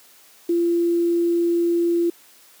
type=tone with quantisation; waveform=sine; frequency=342 Hz; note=F4; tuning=36 cents flat; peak=-16 dBFS; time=0.49-2.1 s; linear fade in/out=5 ms; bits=7; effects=white hiss -51 dBFS RMS until 2.6 s + high-pass 200 Hz 12 dB/octave